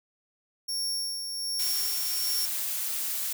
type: tone with tremolo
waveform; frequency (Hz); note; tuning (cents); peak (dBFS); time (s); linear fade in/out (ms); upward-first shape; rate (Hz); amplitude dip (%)
sawtooth; 5500; F8; -27; -25; 0.68-2.46; 10; sine; 1.3; 45
type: noise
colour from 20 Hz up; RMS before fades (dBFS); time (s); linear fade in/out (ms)
blue; -31; 1.59-3.33; 5
effects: none